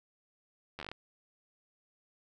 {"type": "slowing click train", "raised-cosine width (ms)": 0.3, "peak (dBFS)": -25, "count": 8, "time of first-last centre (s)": [0.79, 0.916], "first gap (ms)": 11, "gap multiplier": 1.16, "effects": []}